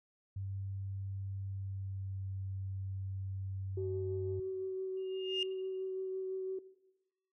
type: tone with pitch glide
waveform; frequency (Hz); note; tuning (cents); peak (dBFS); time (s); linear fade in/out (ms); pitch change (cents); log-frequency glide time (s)
sine; 97.4 to 96.17; G2 to G2; -11 to -33; -37; 0.36-4.4; 5; -22; 1.44-2.27
type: tone with vibrato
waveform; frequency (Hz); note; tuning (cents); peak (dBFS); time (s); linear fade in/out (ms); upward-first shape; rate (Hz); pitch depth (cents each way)
sine; 377.9; F#4; +37; -35; 3.77-6.59; 5; sine; 5.9; 10
type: tone with exponential growth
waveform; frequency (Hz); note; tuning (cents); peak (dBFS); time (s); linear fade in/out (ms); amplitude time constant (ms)
sine; 2827; F7; +20; -29; 4.97-5.43; 2; 100
effects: noise-tail reverb RT60 1.0 s tail -17 dB re dry + tanh soft clip ceiling -25 dBFS